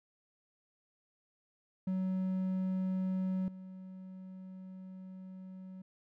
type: tone with level steps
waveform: triangle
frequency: 187.2 Hz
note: F#3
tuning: 20 cents sharp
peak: -29 / -43 dBFS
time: 1.87-5.82 s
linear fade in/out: 5 ms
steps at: 3.48 s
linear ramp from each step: 2 ms
effects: none